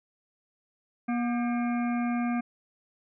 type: harmonic tone with a mistuned harmonic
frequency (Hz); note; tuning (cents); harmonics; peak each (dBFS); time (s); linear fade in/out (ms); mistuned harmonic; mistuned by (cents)
240; B3; -49; 1 / 3 / 5 / 7 / 9 / 10; -26 / -35 / -40 / -42 / -44 / -45; 1.08-2.41; 10; 7; -87
effects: none